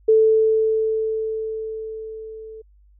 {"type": "tone with level ramp", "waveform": "sine", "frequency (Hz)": 440, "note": "A4", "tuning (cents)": 0, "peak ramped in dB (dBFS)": [-10, -35], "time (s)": [0.08, 2.62], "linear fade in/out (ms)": 10, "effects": ["added 50 Hz sine -50 dBFS peak until 2.99 s"]}